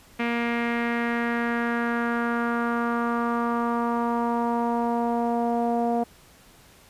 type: tone with low-pass filter sweep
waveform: sawtooth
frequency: 235.6 Hz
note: A#3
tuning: 19 cents sharp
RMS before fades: -25 dBFS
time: 0.19-6.04 s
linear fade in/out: 10 ms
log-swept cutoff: 2300 to 700 Hz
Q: 3.3
effects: pink hiss -53 dBFS RMS until 6.89 s + resampled to 32000 Hz